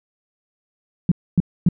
sine tone bursts, 174.61 Hz, F3, in tune, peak -10 dBFS, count 3, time 1.09-1.688 s, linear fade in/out 2 ms, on 26 ms, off 260 ms, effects none

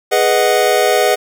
square chord, G# minor seventh, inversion none, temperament equal, 415.3 / 493.9 / 622.3 / 740 Hz, G#4 / B4 / D#5 / F#5, 0 / 0 / 0 / 0 cents, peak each -17 dBFS, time 0.11-1.16 s, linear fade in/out 20 ms, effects none

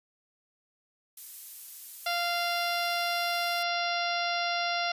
violet noise, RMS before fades -41 dBFS, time 1.17-3.63 s, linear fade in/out 5 ms
harmonic tone, 694 Hz, F5, 11 cents flat, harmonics 1 / 2 / 3 / 4 / 5 / 6 / 7 / 8, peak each -31 / -34 / -36 / -37 / -38 / -39 / -39 / -40 dBFS, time 2.06-4.92 s, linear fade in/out 5 ms
effects resampled to 32000 Hz

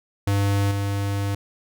square tone with level steps, 100 Hz, G2, 35 cents sharp, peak -19 / -23 dBFS, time 0.27-1.35 s, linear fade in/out 5 ms, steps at 0.71 s, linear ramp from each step 2 ms, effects none

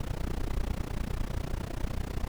brown noise with amplitude modulation, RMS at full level -28 dBFS, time 0-2.28 s, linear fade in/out 5 ms, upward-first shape sine, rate 30 Hz, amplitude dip 95%, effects none

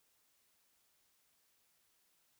silence, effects white hiss -75 dBFS RMS until 2.39 s

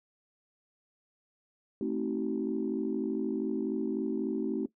sine chord, A diminished seventh, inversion none, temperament just, 220 / 264 / 316.8 / 380.2 Hz, A3 / C4 / Eb4 / Gb4, 0 / +16 / +31 / +47 cents, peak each -34 dBFS, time 1.81-4.66 s, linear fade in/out 2 ms, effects noise-tail reverb RT60 0.1 s tail -17 dB re dry + tanh soft clip ceiling -20 dBFS

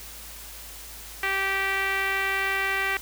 5% pulse tone with low-pass filter, 389 Hz, G4, 13 cents flat, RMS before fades -26 dBFS, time 1.23-2.97 s, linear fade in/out 2 ms, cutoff 2100 Hz, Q 2.8, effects added 54 Hz sine -46 dBFS peak until 3.01 s + white hiss -42 dBFS RMS until 3.01 s

